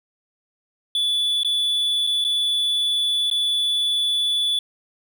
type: tone with dropouts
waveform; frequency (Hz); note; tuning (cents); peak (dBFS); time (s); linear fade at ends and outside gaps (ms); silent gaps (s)
triangle; 3453; A7; -33; -17; 0.95-4.59; 2; 1.433-1.447 / 2.068-2.072 / 2.242-2.248 / 3.301-3.312
effects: none

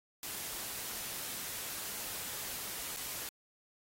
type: noise with dropouts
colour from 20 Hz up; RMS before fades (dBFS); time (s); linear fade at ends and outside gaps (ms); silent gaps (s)
white; -41; 0.23-3.29; 1; 2.964-2.969
effects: AAC 48 kbps

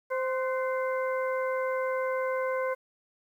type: harmonic tone with a mistuned harmonic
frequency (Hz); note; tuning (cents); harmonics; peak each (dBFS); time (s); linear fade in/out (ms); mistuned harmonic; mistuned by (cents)
520; C5; -11; 1 / 2 / 3 / 4; -28 / -34 / -38 / -40; 0.1-2.75; 20; 3; -52
effects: 10-bit

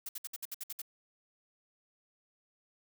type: noise bursts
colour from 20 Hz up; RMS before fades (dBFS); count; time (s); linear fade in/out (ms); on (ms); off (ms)
blue; -40; 9; 0.06-0.818; 5; 30; 61
effects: none

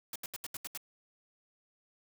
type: noise bursts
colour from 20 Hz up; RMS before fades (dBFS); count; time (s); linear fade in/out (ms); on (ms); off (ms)
white; -40; 7; 0.13-0.775; 2; 27; 76
effects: none

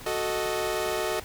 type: chord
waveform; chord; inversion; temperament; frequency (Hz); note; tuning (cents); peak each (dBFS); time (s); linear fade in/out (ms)
sawtooth; D# diminished; first; equal; 370 / 440 / 622.3; F#4 / A4 / D#5; 0 / 0 / 0; -27; 0.06-1.2; 5
effects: added 50 Hz sine -52 dBFS peak until 1.24 s + pink hiss -44 dBFS RMS until 1.24 s

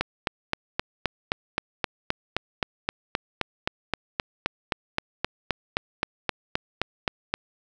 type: click train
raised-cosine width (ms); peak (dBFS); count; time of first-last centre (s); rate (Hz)
0.3; -7; 29; 0.01-7.34; 3.82
effects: none

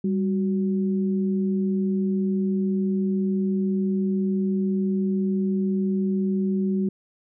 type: tone pair together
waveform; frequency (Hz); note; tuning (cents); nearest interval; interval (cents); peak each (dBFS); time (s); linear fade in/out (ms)
sine; 196 / 370; G3 / F#4; 0 / 0; major seventh; 1100; -21 / -29; 0.04-6.89; 5
effects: none

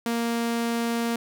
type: tone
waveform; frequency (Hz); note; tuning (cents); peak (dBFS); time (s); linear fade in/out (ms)
sawtooth; 233.1; A#3; 0; -20; 0.06-1.16; 2
effects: none

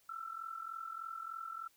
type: tone with amplitude modulation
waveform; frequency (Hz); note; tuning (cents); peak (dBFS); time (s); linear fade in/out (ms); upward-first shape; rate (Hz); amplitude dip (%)
sine; 1336; E6; +23; -38; 0.09-1.68; 5; sine; 43.3; 75
effects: white hiss -70 dBFS RMS until 1.76 s

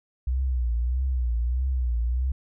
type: tone with vibrato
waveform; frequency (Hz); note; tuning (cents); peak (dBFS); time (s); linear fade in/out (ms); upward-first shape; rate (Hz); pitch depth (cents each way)
sine; 61.74; B1; 0; -21; 0.27-2.32; 5; triangle; 1.6; 130
effects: tanh soft clip ceiling -17 dBFS

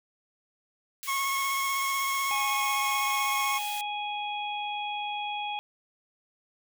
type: high-pass noise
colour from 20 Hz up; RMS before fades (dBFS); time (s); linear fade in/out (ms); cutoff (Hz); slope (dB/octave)
white; -39; 1.03-3.81; 0; 1800; 24
type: tone with vibrato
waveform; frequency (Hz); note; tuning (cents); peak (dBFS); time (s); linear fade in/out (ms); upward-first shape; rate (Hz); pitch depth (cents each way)
25% pulse; 1093; C#6; -25; -23; 1.07-3.59; 20; sine; 16; 15
type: harmonic tone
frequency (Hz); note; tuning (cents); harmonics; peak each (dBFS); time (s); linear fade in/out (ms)
830.6; G#5; 0; 1 / 3 / 4; -32 / -37 / -38; 2.31-5.59; 0
effects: none

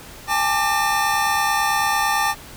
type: tone cluster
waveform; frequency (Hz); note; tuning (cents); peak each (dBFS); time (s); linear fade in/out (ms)
square; 807 / 876 / 1180 / 1812; G#5 / A5 / D6 / A#6; -50 / -8 / +8 / -50; -24; 0.27-2.35; 50
effects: pink hiss -40 dBFS RMS until 2.56 s

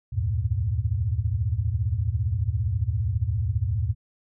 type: tone cluster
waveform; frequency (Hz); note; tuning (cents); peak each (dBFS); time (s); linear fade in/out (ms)
sine; 71.9 / 84.1 / 101.8 / 116.6; D2 / E2 / G#2 / A#2; -36 / +35 / -34 / +1; -30 / -28 / -26 / -28; 0.12-3.95; 20
effects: none

